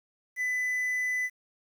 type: tone with quantisation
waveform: triangle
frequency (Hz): 2000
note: B6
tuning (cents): +21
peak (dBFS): -25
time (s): 0.36-1.3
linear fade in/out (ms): 50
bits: 9
effects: none